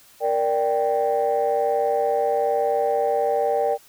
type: chord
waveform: sine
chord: G minor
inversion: first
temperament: equal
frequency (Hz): 466.2 / 587.3 / 784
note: Bb4 / D5 / G5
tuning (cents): 0 / 0 / 0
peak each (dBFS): -22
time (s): 0.2-3.78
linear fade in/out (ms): 50
effects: tanh soft clip ceiling -12 dBFS + white hiss -52 dBFS RMS until 3.88 s